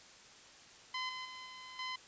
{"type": "tone with level steps", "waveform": "15% pulse", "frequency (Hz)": 1023, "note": "C6", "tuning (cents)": -39, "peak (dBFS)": [-30, -35, -40, -42, -32], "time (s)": [0.94, 1.96], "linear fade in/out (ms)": 5, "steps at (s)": [1.09, 1.25, 1.46, 1.79], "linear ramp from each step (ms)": 2, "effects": ["white hiss -57 dBFS RMS until 2.07 s", "resampled to 16000 Hz"]}